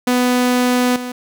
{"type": "tone with level steps", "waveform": "sawtooth", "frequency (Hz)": 248.4, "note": "B3", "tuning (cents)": 10, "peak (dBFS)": [-9, -20], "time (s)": [0.07, 1.12], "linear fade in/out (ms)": 5, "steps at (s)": 0.96, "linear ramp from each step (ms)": 2, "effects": []}